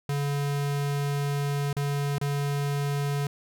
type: tone with dropouts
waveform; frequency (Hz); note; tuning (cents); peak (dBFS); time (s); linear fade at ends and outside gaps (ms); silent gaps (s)
square; 142.6; C#3; +49; -26; 0.09-3.27; 2; 1.729-1.766 / 2.183-2.213
effects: none